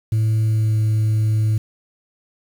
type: tone with pitch glide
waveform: sine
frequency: 110 to 108.67 Hz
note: A2 to A2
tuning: 0 to -21 cents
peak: -12 dBFS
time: 0.12-1.58 s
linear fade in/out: 5 ms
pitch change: -21 cents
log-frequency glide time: 0.45-0.79 s
effects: tanh soft clip ceiling -14 dBFS + 7-bit